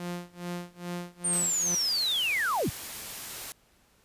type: tone with tremolo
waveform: sawtooth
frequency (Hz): 175.7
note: F3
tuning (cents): +11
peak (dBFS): -28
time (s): 0-1.75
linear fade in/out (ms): 2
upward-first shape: sine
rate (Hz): 2.4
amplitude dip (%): 95
type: linear sweep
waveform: sine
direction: down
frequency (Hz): 8970 to 47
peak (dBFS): -25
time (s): 1.24-2.7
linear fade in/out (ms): 10
type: noise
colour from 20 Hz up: white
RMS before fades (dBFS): -39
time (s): 1.33-3.52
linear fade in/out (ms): 0
effects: pink hiss -64 dBFS RMS until 4.04 s + resampled to 32000 Hz